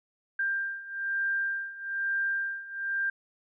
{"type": "beating tone pair", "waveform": "sine", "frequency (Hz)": [1588, 1589.1], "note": ["G6", "G6"], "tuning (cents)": [22, 23], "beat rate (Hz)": 1.1, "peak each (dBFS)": [-33, -30], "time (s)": [0.39, 3.1], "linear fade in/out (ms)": 5, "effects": []}